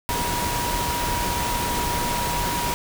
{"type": "tone in noise", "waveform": "sine", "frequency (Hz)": 960, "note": "B5", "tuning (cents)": -49, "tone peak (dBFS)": -26, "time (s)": [0.09, 2.74], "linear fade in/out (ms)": 0, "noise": "pink", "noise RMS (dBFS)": -26, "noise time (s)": [0.09, 2.74], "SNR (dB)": -3, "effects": []}